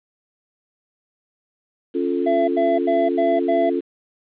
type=chord; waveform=sine; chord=Db augmented; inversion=none; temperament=equal; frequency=277.2 / 349.2 / 440 Hz; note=Db4 / F4 / A4; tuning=0 / 0 / 0 cents; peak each=-23 / -22 / -25 dBFS; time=1.94-3.81 s; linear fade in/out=20 ms
type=tone bursts; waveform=triangle; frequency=672 Hz; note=E5; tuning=33 cents sharp; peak=-15 dBFS; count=5; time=2.26-3.7 s; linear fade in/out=10 ms; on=220 ms; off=85 ms
effects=resampled to 8000 Hz + 8-bit